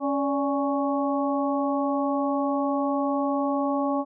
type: harmonic tone with a mistuned harmonic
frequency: 277.2 Hz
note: C#4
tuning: in tune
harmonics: 1 / 2 / 3 / 4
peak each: -25 / -28 / -30 / -31 dBFS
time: 0-4.05 s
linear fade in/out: 50 ms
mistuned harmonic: 2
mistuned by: +73 cents
effects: none